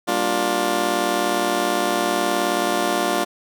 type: chord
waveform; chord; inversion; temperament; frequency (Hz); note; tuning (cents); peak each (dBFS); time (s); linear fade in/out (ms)
15% pulse; G minor seventh; none; just; 196 / 235.2 / 294 / 352.8; G3 / Bb3 / D4 / F4; 0 / +16 / +2 / +18; -22 / -22 / -20 / -16; 0.07-3.25; 20
effects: none